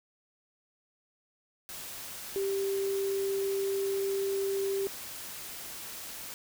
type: tone in noise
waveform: sine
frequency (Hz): 392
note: G4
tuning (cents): 0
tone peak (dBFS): -28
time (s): 2.36-4.87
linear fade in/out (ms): 0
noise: white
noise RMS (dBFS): -42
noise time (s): 1.69-6.34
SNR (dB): +11
effects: none